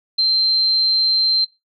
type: tone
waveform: sine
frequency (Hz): 4132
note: C8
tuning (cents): -22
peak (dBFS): -13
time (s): 0.18-1.45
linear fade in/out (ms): 10
effects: noise-tail reverb RT60 0.2 s tail -19 dB re dry